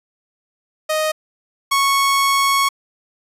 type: tone pair in turn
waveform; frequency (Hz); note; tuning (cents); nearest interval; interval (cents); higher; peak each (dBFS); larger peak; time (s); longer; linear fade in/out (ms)
sawtooth; 622.3 / 1104.7; D#5 / C#6; 0 / -6; minor seventh; 994; second; -13 / -10; second; 0.89-1.12 / 1.71-2.69; second; 10
effects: resampled to 32000 Hz